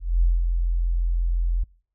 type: tone with ADSR envelope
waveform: sine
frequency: 42.87 Hz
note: F1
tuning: 31 cents flat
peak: -14 dBFS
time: 0-1.64 s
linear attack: 220 ms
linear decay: 190 ms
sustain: -5 dB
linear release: 9 ms
effects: noise-tail reverb RT60 0.5 s tail -25 dB re dry